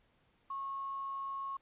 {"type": "tone with quantisation", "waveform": "sine", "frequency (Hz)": 1093, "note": "C#6", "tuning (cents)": -25, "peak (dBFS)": -37, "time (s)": [0.5, 1.57], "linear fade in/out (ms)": 5, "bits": 10, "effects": ["pink hiss -72 dBFS RMS until 1.61 s", "resampled to 8000 Hz"]}